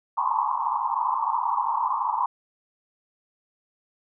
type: band-pass noise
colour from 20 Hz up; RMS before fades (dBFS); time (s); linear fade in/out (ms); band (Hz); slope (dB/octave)
white; -25; 0.17-2.26; 5; 850 to 1100; 96
effects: none